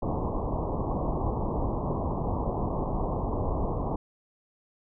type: low-pass noise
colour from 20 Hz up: pink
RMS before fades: -29 dBFS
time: 0.02-3.96 s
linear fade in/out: 5 ms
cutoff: 1100 Hz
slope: 96 dB/octave
effects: none